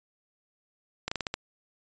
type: slowing click train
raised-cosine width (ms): 0.2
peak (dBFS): -13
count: 6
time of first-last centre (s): 1.08-1.34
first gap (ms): 35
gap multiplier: 1.2
effects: resampled to 16000 Hz